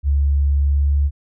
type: tone with pitch glide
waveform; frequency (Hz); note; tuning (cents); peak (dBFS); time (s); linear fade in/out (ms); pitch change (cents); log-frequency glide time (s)
sine; 70.7 to 71.36; C#2 to D2; +35 to -49; -13; 0.03-1.11; 50; +16; 0.63-0.97
effects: none